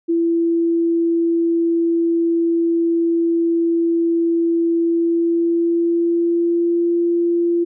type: tone with pitch glide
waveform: sine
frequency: 335.2 to 342.6 Hz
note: E4 to F4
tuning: +29 to -33 cents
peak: -14 dBFS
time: 0.08-7.65 s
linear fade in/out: 20 ms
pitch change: +38 cents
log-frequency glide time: 4.77-6.95 s
effects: none